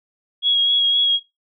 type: tone with vibrato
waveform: sine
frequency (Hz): 3312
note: G#7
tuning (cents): -5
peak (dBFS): -14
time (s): 0.42-1.2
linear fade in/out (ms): 50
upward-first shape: sine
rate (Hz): 3.9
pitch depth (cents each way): 19
effects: noise-tail reverb RT60 0.2 s tail -19 dB re dry